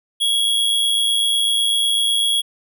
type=tone with amplitude modulation; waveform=square; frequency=3322 Hz; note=G#7; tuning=in tune; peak=-14 dBFS; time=0.2-2.42 s; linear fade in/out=20 ms; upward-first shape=sine; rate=108 Hz; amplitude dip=45%; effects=none